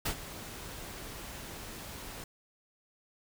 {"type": "noise with ADSR envelope", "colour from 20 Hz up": "pink", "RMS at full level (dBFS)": -30, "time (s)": [0.05, 2.24], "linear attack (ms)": 11, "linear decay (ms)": 82, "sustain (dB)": -14, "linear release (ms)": 3, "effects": []}